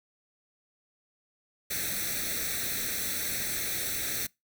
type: noise with comb filter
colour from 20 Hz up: white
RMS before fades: -32 dBFS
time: 1.7-4.27 s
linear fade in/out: 10 ms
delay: 0.5 ms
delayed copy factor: +0.8
effects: noise-tail reverb RT60 0.2 s tail -24 dB re dry